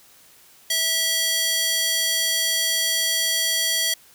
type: tone with high-pass filter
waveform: square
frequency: 652 Hz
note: E5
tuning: 19 cents flat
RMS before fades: -22 dBFS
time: 0.7-3.94 s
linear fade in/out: 5 ms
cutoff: 3200 Hz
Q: 1
effects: white hiss -52 dBFS RMS until 4.14 s